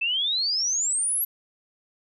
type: exponential sweep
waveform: sine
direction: up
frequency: 2600 to 11870 Hz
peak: -22 dBFS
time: 0.01-1.25 s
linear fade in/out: 10 ms
effects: none

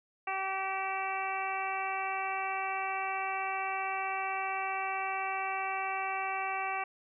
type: harmonic tone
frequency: 384.6 Hz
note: G4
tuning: 33 cents flat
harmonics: 1 / 2 / 3 / 4 / 5 / 6 / 7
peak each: -46 / -35 / -38 / -44 / -43 / -39 / -41 dBFS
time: 0.27-6.84 s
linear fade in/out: 5 ms
effects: none

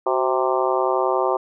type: harmonic tone with a mistuned harmonic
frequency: 130.81 Hz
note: C3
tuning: in tune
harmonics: 3 / 4 / 5 / 6 / 7 / 8 / 9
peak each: -23 / -24 / -25 / -26 / -26 / -27 / -28 dBFS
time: 0.06-1.37 s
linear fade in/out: 5 ms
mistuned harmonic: 3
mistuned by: -68 cents
effects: none

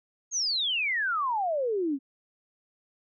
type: exponential sweep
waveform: sine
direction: down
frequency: 6645 to 260 Hz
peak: -25 dBFS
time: 0.31-1.99 s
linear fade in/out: 50 ms
effects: none

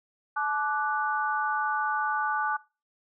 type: chord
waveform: sine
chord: D major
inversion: second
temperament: equal with one note detuned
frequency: 860.9 / 1174.7 / 1480 Hz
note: A5 / D6 / F#6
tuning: -38 / 0 / 0 cents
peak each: -30 dBFS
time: 0.36-2.57 s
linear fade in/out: 10 ms
effects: noise-tail reverb RT60 0.3 s tail -21 dB re dry

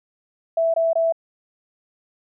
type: tone bursts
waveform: sine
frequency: 659.3 Hz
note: E5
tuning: in tune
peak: -16 dBFS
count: 3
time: 0.57-1.124 s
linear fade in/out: 5 ms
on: 170 ms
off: 22 ms
effects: none

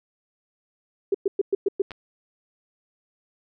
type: tone bursts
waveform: sine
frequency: 394.2 Hz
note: G4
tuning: 10 cents sharp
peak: -17 dBFS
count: 6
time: 1.12-1.82 s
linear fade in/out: 5 ms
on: 25 ms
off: 110 ms
type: clicks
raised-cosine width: 0.3 ms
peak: -22 dBFS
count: 2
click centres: 1.908 / 1.917 s
effects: none

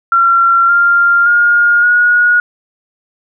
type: tone with pitch steps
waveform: sine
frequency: 1368 / 1394.3 / 1421.2 / 1448.5 Hz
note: F6 / F6 / F6 / F#6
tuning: -36 / -3 / +30 / -37 cents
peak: -6 dBFS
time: 0.12-2.4 s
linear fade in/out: 2 ms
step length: 570 ms
effects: none

